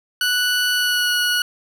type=tone with pitch glide; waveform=20% pulse; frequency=1480 to 1461.3 Hz; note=F#6 to F#6; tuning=0 to -22 cents; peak=-12 dBFS; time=0.21-1.42 s; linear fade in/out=2 ms; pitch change=-22 cents; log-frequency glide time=0.73-1.13 s; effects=none